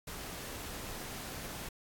pink noise, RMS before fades -43 dBFS, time 0.07-1.69 s, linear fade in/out 5 ms, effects AAC 64 kbps

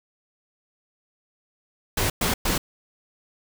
pink noise bursts, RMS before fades -23 dBFS, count 3, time 1.97-2.58 s, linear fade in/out 5 ms, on 130 ms, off 110 ms, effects none

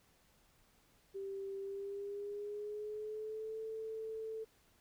sine tone with pitch glide, 391.5 to 442 Hz, G4 to A4, -2 to +8 cents, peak -40 dBFS, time 1.14-4.45 s, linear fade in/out 20 ms, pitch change +210 cents, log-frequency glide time 1.58-3.6 s, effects pink hiss -70 dBFS RMS until 4.8 s

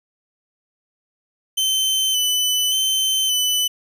sawtooth tone with vibrato, 3041 Hz, F#7, 47 cents sharp, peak -14 dBFS, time 1.57-3.68 s, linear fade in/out 10 ms, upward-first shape square, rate 0.87 Hz, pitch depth 24 cents each way, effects none

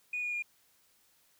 sine tone with pitch steps, 2464 / 2441 / 2419 Hz, D#7 / D#7 / D#7, -17 / -34 / -49 cents, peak -31 dBFS, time 0.13-0.424 s, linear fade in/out 5 ms, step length 98 ms, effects tanh soft clip ceiling -28 dBFS + white hiss -68 dBFS RMS until 1.39 s

